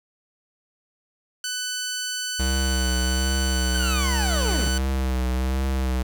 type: tone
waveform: 10% pulse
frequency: 1500 Hz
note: F#6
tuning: 23 cents sharp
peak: -18 dBFS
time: 1.44-4.78 s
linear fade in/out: 2 ms
type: tone with vibrato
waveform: square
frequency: 64.8 Hz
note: C2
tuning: 16 cents flat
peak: -22 dBFS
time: 2.39-6.03 s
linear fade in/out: 10 ms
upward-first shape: triangle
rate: 1.3 Hz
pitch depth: 51 cents each way
type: linear sweep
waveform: 25% pulse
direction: down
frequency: 1568 to 108.9 Hz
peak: -24 dBFS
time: 3.74-4.69 s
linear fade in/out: 10 ms
effects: none